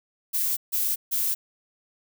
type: noise bursts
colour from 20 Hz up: violet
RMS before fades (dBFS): -25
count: 3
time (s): 0.33-1.35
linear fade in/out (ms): 20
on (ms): 240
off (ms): 150
effects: none